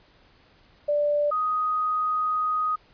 sine tone pair in turn, 587.3 / 1248.8 Hz, D5 / D#6, 0 / +6 cents, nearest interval octave + minor second, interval 1306 cents, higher second, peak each -20 / -22 dBFS, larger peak first, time 0.88-1.31 / 1.31-2.76 s, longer second, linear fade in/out 10 ms, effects pink hiss -58 dBFS RMS until 2.93 s + resampled to 11025 Hz

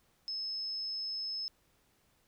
sine tone, 5200 Hz, E8, 24 cents flat, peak -35 dBFS, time 0.28-1.48 s, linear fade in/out 0 ms, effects pink hiss -71 dBFS RMS until 2.27 s

